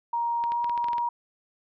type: tone with pitch glide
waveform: sine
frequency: 940 to 950.9 Hz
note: A#5 to A#5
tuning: +14 to +34 cents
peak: -24 dBFS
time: 0.13-1.09 s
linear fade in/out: 5 ms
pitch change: +20 cents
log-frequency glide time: 0.46-0.63 s
type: clicks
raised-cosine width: 0.3 ms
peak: -23 dBFS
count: 9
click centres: 0.439 / 0.52 / 0.644 / 0.696 / 0.777 / 0.843 / 0.885 / 0.932 / 0.982 s
effects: none